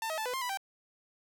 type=tone with pitch steps; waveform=sawtooth; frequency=895 / 636 / 877 / 497.8 / 1057 / 987 / 781 Hz; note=A5 / D#5 / A5 / B4 / C6 / B5 / G5; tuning=+29 / +38 / -6 / +14 / +17 / -1 / -7 cents; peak=-29 dBFS; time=0.02-0.573 s; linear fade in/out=2 ms; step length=79 ms; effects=none